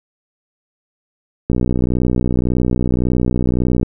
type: click train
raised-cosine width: 3 ms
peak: -4 dBFS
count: 145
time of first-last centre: 1.5-3.83 s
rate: 61.8 Hz
effects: none